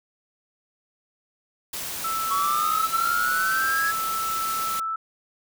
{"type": "noise", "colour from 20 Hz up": "white", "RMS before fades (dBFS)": -32, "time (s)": [1.73, 4.8], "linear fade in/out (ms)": 5}
{"type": "tone", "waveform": "sine", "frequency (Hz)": 1318.5, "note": "E6", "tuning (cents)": 0, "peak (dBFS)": -25, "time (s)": [2.04, 4.96], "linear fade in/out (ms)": 5}
{"type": "linear sweep", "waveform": "triangle", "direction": "up", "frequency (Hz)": [1108.7, 1677], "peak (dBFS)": -21, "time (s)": [2.3, 3.92], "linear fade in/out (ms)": 20}
{"effects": []}